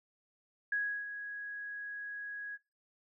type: tone with ADSR envelope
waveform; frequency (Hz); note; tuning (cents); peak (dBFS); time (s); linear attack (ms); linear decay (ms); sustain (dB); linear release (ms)
sine; 1661.2; G#6; 0; -29; 0.72-2.58; 4; 330; -10; 36
effects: noise-tail reverb RT60 0.3 s tail -22 dB re dry

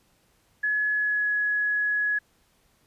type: tone with pitch glide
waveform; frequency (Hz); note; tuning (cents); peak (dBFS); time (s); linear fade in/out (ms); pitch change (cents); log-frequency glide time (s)
sine; 1698 to 1683.4; G#6 to G#6; +38 to +23; -22; 0.63-2.19; 10; -15; 0.93-1.31
effects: pink hiss -65 dBFS RMS until 2.86 s + resampled to 32000 Hz

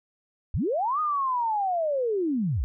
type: linear two-way sweep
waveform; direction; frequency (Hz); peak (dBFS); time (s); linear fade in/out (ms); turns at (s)
sine; up then down; 46.32 to 1252 to 46.32; -23; 0.54-2.64; 0; 1
effects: none

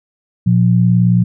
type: tone pair together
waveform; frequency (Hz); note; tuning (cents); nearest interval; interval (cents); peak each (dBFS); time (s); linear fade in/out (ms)
sine; 118.53 / 177.6; A#2 / F3; +29 / +29; perfect fifth; 700; -11; 0.46-1.24; 10
effects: none

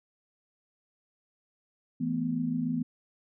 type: chord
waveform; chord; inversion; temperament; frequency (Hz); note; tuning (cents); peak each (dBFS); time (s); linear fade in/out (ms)
sine; E suspended fourth; none; equal; 164.81 / 220 / 246.9; E3 / A3 / B3; 0 / 0 / 0; -33 / -35 / -29; 2-2.83; 10
effects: none

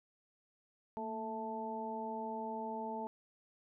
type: harmonic tone with a mistuned harmonic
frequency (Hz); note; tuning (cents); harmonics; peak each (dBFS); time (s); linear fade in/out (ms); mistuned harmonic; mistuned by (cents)
220; A3; 0; 1 / 2 / 3 / 4; -44 / -45 / -46 / -41; 0.97-3.07; 0; 1; +53
effects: none

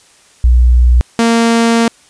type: tone pair in turn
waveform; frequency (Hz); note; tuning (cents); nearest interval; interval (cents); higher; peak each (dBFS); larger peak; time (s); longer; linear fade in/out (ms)
sine / sawtooth; 60.8 / 230.8; B1 / A#3; -26 / -17; octave + major seventh; 2309; second; -4; neither; 0.44-1.01 / 1.19-1.88; second; 0
effects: white hiss -46 dBFS RMS until 2.09 s + resampled to 22050 Hz

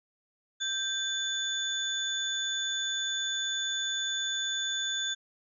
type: tone cluster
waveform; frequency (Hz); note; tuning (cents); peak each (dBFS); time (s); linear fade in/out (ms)
sine; 1573 / 3511 / 6720; G6 / A7 / G#8; +6 / -4 / +19; -35 / -31 / -37; 0.6-5.15; 20
effects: none

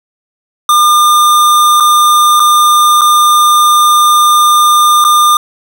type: tone with dropouts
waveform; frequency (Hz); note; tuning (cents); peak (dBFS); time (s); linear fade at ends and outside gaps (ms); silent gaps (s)
square; 1204; D6; +43; -5; 0.69-5.37; 2; 1.801-1.805 / 2.397-2.401 / 3.011-3.016 / 5.042-5.048
effects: none

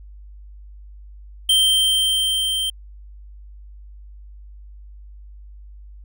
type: tone with level ramp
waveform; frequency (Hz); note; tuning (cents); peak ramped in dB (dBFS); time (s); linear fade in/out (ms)
square; 3136; G7; 0; -13 to -21; 1.49-2.7; 5
effects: added 50 Hz sine -38 dBFS peak until 6.04 s

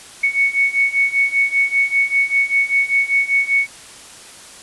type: beating tone pair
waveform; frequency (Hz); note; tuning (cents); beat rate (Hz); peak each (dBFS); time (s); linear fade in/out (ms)
sine; 2217 / 2222.1; C#7 / C#7; 0 / +4; 5.1; -18 / -16; 0.23-3.67; 10
effects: white hiss -39 dBFS RMS until 4.62 s + resampled to 24000 Hz

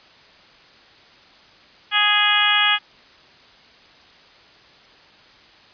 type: harmonic tone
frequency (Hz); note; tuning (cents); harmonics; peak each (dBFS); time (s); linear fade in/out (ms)
415.3; G#4; 0; 2 / 3 / 4 / 5 / 6 / 7 / 8; -26 / -23 / -21 / -24 / -23 / -21 / -21; 1.91-2.79; 50
effects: white hiss -49 dBFS RMS until 5.73 s + resampled to 11025 Hz

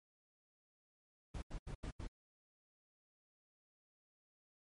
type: noise bursts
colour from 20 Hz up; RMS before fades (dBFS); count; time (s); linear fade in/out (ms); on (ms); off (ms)
brown; -44; 5; 1.34-2.075; 10; 83; 80
effects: MP3 48 kbps

